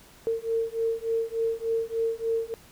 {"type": "beating tone pair", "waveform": "sine", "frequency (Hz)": [453, 456.4], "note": ["A#4", "A#4"], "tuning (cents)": [-50, -37], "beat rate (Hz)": 3.4, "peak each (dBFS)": -28, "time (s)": [0.27, 2.54], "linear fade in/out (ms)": 0, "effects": ["pink hiss -53 dBFS RMS until 2.71 s"]}